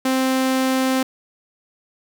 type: tone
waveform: sawtooth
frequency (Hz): 261.6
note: C4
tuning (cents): 0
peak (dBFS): -13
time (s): 0.05-1.03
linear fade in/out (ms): 5
effects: none